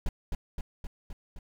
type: noise with echo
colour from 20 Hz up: brown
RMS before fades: -27 dBFS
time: 0.06-0.09 s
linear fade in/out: 2 ms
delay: 260 ms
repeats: 5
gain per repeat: -3 dB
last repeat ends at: 1.39 s
effects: none